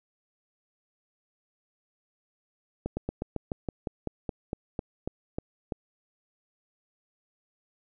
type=slowing click train; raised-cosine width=2 ms; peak=-17 dBFS; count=15; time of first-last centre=2.86-5.722 s; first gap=110 ms; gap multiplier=1.09; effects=none